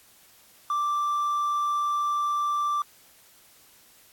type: tone with hard clipping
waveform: triangle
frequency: 1174.7 Hz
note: D6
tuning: in tune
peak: -24 dBFS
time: 0.7-2.82 s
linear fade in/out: 2 ms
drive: 5 dB
effects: white hiss -56 dBFS RMS until 4.12 s + AAC 64 kbps